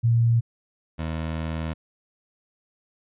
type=tone pair in turn; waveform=sine / 20% pulse; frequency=116.54 / 80.13 Hz; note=A#2 / E2; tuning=0 / -49 cents; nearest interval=tritone; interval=649 cents; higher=first; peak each=-16 / -22 dBFS; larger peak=first; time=0.03-0.41 / 0.98-1.74 s; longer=second; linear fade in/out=20 ms; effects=resampled to 8000 Hz